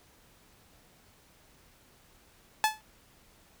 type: tone with exponential decay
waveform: sawtooth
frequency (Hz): 865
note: A5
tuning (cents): -30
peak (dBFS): -16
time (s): 2.64-2.81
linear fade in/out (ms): 0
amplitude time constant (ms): 35
effects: pink hiss -61 dBFS RMS until 3.6 s